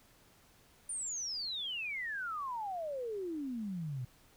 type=exponential sweep; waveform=sine; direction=down; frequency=9397 to 120 Hz; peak=-36 dBFS; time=0.89-4.05 s; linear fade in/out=5 ms; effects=pink hiss -64 dBFS RMS until 4.36 s